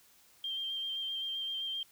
sine tone with vibrato, 3170 Hz, G7, 19 cents sharp, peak -34 dBFS, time 0.44-1.83 s, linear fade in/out 2 ms, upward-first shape square, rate 7.7 Hz, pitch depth 13 cents each way, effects white hiss -63 dBFS RMS until 1.91 s

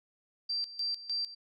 sine tone with tremolo, 4700 Hz, D8, 1 cent sharp, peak -30 dBFS, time 0.49-1.35 s, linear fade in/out 10 ms, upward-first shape square, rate 3.3 Hz, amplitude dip 80%, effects none

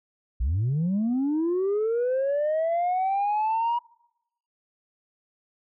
sine linear sweep, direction up, 51.91 to 960 Hz, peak -20 dBFS, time 0.4-3.79 s, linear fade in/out 10 ms, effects noise-tail reverb RT60 0.8 s tail -24 dB re dry + tanh soft clip ceiling -20 dBFS

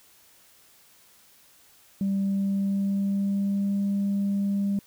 sine tone with pitch glide, 196 to 199.54 Hz, G3 to G3, 0 to +31 cents, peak -21 dBFS, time 2.01-4.79 s, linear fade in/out 2 ms, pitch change +31 cents, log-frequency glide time 2.13-3.78 s, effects tanh soft clip ceiling -20 dBFS + white hiss -57 dBFS RMS until 4.86 s

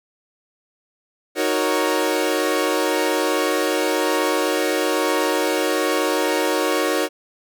sawtooth chord, D# minor seventh, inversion none, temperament equal, 311.1 / 370 / 466.2 / 554.4 Hz, D#4 / F#4 / A#4 / C#5, 0 / 0 / 0 / 0 cents, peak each -20 dBFS, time 1.35-7.09 s, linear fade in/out 50 ms, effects none

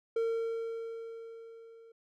triangle tone with level ramp, 456.3 Hz, A#4, 37 cents flat, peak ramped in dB -25 to -51 dBFS, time 0.16-1.92 s, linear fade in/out 5 ms, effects none

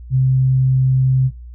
sine tone, 130.81 Hz, C3, in tune, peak -11 dBFS, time 0.1-1.31 s, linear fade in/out 50 ms, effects noise-tail reverb RT60 0.2 s tail -19 dB re dry + added 60 Hz sine -32 dBFS peak until 1.54 s

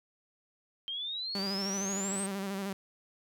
sine exponential sweep, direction up, 3136 to 8520 Hz, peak -34 dBFS, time 0.88-2.26 s, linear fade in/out 0 ms
sawtooth tone with vibrato, 196 Hz, G3, in tune, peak -30 dBFS, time 1.35-2.73 s, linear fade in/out 2 ms, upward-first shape square, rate 13 Hz, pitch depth 37 cents each way
effects none

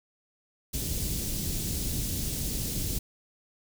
pink band-stop noise, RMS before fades -31 dBFS, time 0.73-2.99 s, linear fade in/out 10 ms, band 260 to 5100 Hz, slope 12 dB/octave, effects none

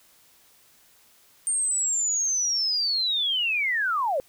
sine linear sweep, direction down, 8800 to 500 Hz, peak -22 dBFS, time 1.47-4.2 s, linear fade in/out 0 ms, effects white hiss -58 dBFS RMS until 4.28 s

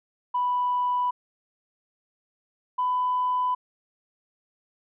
sine tone pair in turn, 987.8 / 999.3 Hz, B5 / B5, 0 / +20 cents, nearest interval unison, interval 20 cents, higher second, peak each -21 dBFS, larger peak neither, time 0.34-1.11 / 2.78-3.55 s, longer neither, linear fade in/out 10 ms, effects tanh soft clip ceiling -17 dBFS

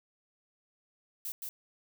violet noise with echo, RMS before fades -38 dBFS, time 1.25-1.32 s, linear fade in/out 0 ms, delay 170 ms, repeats 1, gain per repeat -2 dB, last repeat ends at 1.49 s, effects none

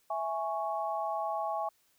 sine chord, C# minor, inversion first, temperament equal, 659.3 / 830.6 / 1108.7 Hz, E5 / G#5 / C#6, 0 / 0 / 0 cents, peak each -35 / -34 / -37 dBFS, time 0.1-1.69 s, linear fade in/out 5 ms, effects white hiss -70 dBFS RMS until 1.98 s

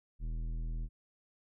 triangle tone with tanh clipping, 40.4 Hz, E1, 34 cents flat, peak -36 dBFS, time 0.19-0.89 s, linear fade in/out 50 ms, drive 16 dB, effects none

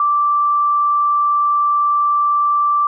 sine tone, 1171 Hz, D6, 5 cents flat, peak -12 dBFS, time 0-2.87 s, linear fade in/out 2 ms, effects none

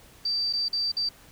sine tone with dropouts, 4658 Hz, D8, 15 cents flat, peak -24 dBFS, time 0.25-1.09 s, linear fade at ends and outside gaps 5 ms, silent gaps 0.528-0.534 / 0.684-0.729 / 0.918-0.967 s, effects pink hiss -53 dBFS RMS until 1.31 s

